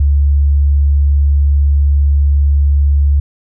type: tone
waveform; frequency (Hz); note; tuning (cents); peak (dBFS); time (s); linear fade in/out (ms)
sine; 71.2; C#2; +47; -7; 0-3.2; 5
effects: none

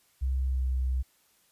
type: tone with pitch glide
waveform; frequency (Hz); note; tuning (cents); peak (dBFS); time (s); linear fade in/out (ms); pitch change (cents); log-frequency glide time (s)
sine; 65.41 to 64.25; C2 to C2; 0 to -31; -25; 0.21-1.03; 20; -31; 0.46-0.65
effects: white hiss -66 dBFS RMS until 1.51 s + resampled to 32000 Hz

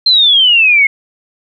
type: exponential sweep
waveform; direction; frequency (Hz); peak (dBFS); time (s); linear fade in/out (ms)
sine; down; 4186 to 2146; -5; 0.06-0.87; 5
effects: none

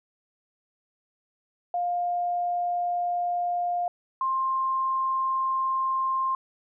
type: tone pair in turn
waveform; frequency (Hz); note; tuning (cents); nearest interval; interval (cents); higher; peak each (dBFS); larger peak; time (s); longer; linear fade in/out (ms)
sine; 705 / 1056.3; F5 / C6; +16 / +16; perfect fifth; 700; second; -24 / -23; second; 1.74-3.88 / 4.21-6.35; neither; 2
effects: none

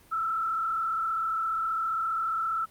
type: tone with frequency modulation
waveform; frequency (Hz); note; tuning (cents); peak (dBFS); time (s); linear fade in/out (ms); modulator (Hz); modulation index
sine; 1324; E6; +7; -26; 0.11-2.66; 20; 34.9; 0.96
effects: pink hiss -57 dBFS RMS until 2.7 s + Opus 32 kbps

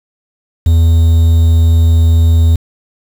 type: tone with quantisation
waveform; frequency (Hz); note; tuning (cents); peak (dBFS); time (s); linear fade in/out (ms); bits
triangle; 82.41; E2; 0; -3; 0.66-2.56; 5; 5
effects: none

